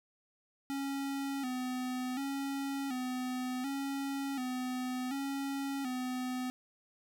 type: tone with vibrato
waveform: square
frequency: 264.2 Hz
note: C4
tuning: 17 cents sharp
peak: -35 dBFS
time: 0.7-6.5 s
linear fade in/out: 0 ms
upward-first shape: square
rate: 0.68 Hz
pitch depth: 75 cents each way
effects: none